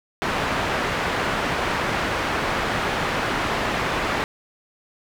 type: low-pass noise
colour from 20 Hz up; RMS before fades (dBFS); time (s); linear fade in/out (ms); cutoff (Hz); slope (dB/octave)
white; -24; 0.22-4.24; 0; 1700; 12
effects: none